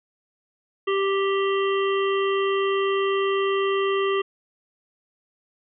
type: harmonic tone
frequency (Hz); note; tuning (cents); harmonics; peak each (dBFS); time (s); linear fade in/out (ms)
392; G4; 0; 1 / 3 / 5 / 7 / 8; -21 / -27 / -33 / -34 / -35; 0.87-4.22; 10
effects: none